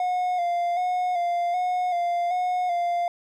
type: tone with vibrato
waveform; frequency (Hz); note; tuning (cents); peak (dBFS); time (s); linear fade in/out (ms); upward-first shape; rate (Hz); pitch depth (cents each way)
triangle; 711; F5; +31; -20; 0-3.08; 2; square; 1.3; 35
effects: none